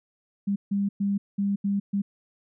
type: tone bursts at uneven times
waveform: sine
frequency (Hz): 200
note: G3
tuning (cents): +35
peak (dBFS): -22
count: 6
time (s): 0.47-0.56 / 0.71-0.89 / 1-1.18 / 1.38-1.56 / 1.64-1.8 / 1.93-2.02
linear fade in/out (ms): 10
effects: none